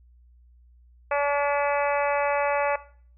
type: harmonic tone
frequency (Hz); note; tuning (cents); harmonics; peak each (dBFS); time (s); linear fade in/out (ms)
286.4; D4; -43; 2 / 3 / 4 / 5 / 6 / 7 / 8 / 9; -24 / -28 / -30 / -32 / -34 / -35 / -36 / -37; 1.11-2.76; 5
effects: noise-tail reverb RT60 0.5 s tail -18 dB re dry + added 60 Hz sine -52 dBFS peak until 3.17 s